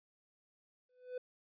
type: tone with exponential growth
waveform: triangle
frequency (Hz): 501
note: B4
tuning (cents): +25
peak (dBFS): -34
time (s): 0.89-1.18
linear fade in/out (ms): 5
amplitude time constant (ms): 61
effects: resampled to 11025 Hz